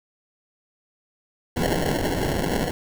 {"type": "noise with sample-and-hold", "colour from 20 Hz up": "white", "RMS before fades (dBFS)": -24, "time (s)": [1.56, 2.71], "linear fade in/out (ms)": 5, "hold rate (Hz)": 1225, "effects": []}